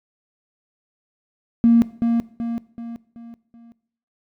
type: tone with echo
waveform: triangle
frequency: 232.7 Hz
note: A#3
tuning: 3 cents flat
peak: -6 dBFS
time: 1.64-1.82 s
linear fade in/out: 0 ms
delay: 380 ms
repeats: 5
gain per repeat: -7 dB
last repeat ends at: 3.72 s
effects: noise-tail reverb RT60 0.6 s tail -20 dB re dry + tanh soft clip ceiling -8 dBFS